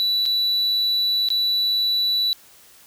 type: tone with dropouts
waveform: sine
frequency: 3951 Hz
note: B7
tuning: in tune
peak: -15 dBFS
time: 0-2.33 s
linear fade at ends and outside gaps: 0 ms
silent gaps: 0.255-0.261 / 1.287-1.303 s
effects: tanh soft clip ceiling -17 dBFS + white hiss -50 dBFS RMS until 2.86 s